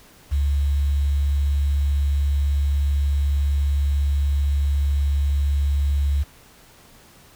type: tone with quantisation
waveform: sine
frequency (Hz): 71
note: C#2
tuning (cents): +42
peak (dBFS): -17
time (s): 0.31-6.24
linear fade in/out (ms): 20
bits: 7
effects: pink hiss -50 dBFS RMS until 7.35 s